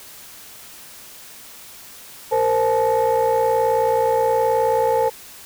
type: tone cluster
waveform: sine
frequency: 460.1 / 519 / 865 Hz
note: A#4 / C5 / A5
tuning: -23 / -14 / -30 cents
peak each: -18 dBFS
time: 2.31-5.1 s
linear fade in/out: 20 ms
effects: tanh soft clip ceiling -11 dBFS + white hiss -41 dBFS RMS until 5.45 s